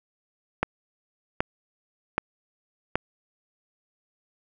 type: click train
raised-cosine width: 0.5 ms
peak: -7 dBFS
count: 4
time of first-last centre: 0.63-2.956 s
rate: 1.29 Hz
effects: none